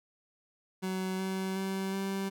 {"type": "tone with pitch steps", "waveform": "30% pulse", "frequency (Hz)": [187.5, 189.79, 192.1, 194.45], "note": ["F#3", "F#3", "G3", "G3"], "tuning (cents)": [23, 44, -35, -14], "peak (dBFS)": -29, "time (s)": [0.82, 2.3], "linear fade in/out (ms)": 20, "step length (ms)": 370, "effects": []}